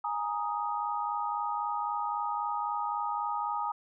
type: chord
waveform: sine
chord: Ab suspended second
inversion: none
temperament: just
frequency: 830.6 / 934.4 / 1245.9 Hz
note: Ab5 / Bb5 / Eb6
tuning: 0 / +4 / +2 cents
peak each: -34 dBFS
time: 0.04-3.72 s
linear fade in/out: 5 ms
effects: none